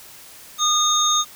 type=tone cluster; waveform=sine; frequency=1226 / 3672 / 6440 Hz; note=D#6 / A#7 / G8; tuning=-26 / -27 / +46 cents; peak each=-20 dBFS; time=0.58-1.25 s; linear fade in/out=50 ms; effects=white hiss -43 dBFS RMS until 1.35 s